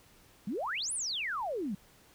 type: exponential two-way sweep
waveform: sine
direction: up then down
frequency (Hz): 179 to 10550 to 179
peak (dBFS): -32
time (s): 0.47-1.75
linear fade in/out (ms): 5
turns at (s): 0.93
effects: pink hiss -61 dBFS RMS until 2.14 s